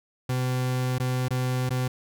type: tone with dropouts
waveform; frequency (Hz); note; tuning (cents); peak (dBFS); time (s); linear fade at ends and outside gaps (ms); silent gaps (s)
40% pulse; 127.2; C3; -48; -23; 0.29-1.88; 5; 0.984-0.999 / 1.284-1.306 / 1.693-1.705
effects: none